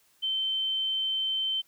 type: tone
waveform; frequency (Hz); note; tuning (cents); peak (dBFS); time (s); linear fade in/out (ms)
sine; 3094; G7; -23; -26; 0.22-1.62; 20
effects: white hiss -65 dBFS RMS until 1.67 s